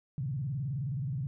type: tone with vibrato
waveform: sine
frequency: 134.3 Hz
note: C3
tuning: 46 cents sharp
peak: -31 dBFS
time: 0.18-1.27 s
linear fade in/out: 0 ms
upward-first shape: square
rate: 19 Hz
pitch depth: 190 cents each way
effects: none